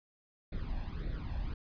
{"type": "noise with flanger", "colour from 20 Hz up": "brown", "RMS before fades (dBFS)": -37, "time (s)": [0.52, 1.54], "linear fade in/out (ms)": 5, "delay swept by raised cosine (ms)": [0.49, 1.19], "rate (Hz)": 1.8, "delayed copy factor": 0.7, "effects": ["resampled to 11025 Hz"]}